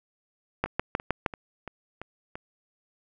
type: two click trains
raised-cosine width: 0.5 ms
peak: -22 / -9 dBFS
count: 6 / 5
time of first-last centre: 0.66-2.355 / 0.64-1.262 s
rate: 2.95 / 6.43 Hz
effects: none